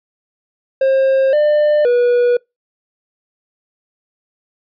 triangle tone with pitch steps, 534 / 598 / 485.6 Hz, C5 / D5 / B4, +35 / +31 / -29 cents, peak -8 dBFS, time 0.81-2.37 s, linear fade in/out 5 ms, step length 520 ms, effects noise-tail reverb RT60 0.2 s tail -26 dB re dry + resampled to 11025 Hz

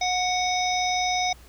harmonic tone with a mistuned harmonic, 743 Hz, F#5, 7 cents sharp, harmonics 1 / 3 / 5 / 7 / 8, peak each -24 / -29 / -31 / -32 / -33 dBFS, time 0.01-1.33 s, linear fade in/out 5 ms, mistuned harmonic 1, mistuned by -33 cents, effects added 60 Hz sine -48 dBFS peak until 1.48 s + pink hiss -53 dBFS RMS until 1.48 s

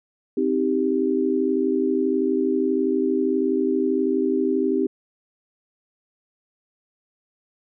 sine chord, C minor, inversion none, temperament just, 261.6 / 314 / 392.4 Hz, C4 / Eb4 / G4, 0 / +16 / +2 cents, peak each -23 / -24 / -22 dBFS, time 0.37-4.87 s, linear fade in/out 5 ms, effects none

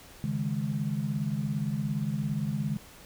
sine chord, C# suspended second, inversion none, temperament just, 138.59 / 155.92 / 207.9 Hz, C#3 / D#3 / G#3, 0 / +4 / +2 cents, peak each -32 dBFS, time 0.24-2.77 s, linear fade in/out 0 ms, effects pink hiss -51 dBFS RMS until 3.05 s

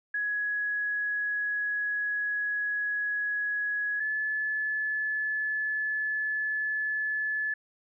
sine tone pair in turn, 1676 / 1724.1 Hz, G#6 / A6, +15 / -36 cents, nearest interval unison, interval 49 cents, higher second, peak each -27 dBFS, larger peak neither, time 0.14-4 / 4-7.54 s, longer first, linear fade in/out 5 ms, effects none

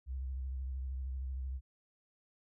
sine tone with vibrato, 65.41 Hz, C2, in tune, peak -36 dBFS, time 0.06-1.61 s, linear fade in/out 50 ms, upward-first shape triangle, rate 13 Hz, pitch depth 74 cents each way, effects none

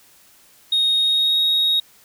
sine tone with pitch glide, 3729 to 3764 Hz, A#7 to A#7, 0 to +16 cents, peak -13 dBFS, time 0.72-1.8 s, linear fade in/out 5 ms, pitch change +16 cents, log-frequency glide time 0.98-1.39 s, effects tanh soft clip ceiling -13 dBFS + white hiss -52 dBFS RMS until 2.04 s

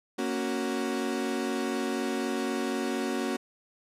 35% pulse chord, F# major, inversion first, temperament equal, 233.1 / 277.2 / 370 Hz, A#3 / C#4 / F#4, 0 / 0 / 0 cents, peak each -31 dBFS, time 0.18-3.37 s, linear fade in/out 10 ms, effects low-pass 11000 Hz 12 dB/octave

